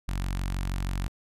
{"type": "tone with notch filter", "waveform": "sawtooth", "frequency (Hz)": 46.25, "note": "F#1", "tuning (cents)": 0, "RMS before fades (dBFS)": -30, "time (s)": [0.08, 1.08], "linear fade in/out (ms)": 0, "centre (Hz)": 460, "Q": 0.76, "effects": ["resampled to 32000 Hz"]}